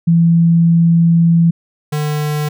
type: tone pair in turn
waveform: sine / square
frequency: 167.7 / 150.01 Hz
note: E3 / D3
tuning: +30 / +37 cents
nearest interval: major second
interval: 193 cents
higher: first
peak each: -7 / -16 dBFS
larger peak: first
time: 0.07-1.51 / 1.92-2.49 s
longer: first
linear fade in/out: 10 ms
effects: none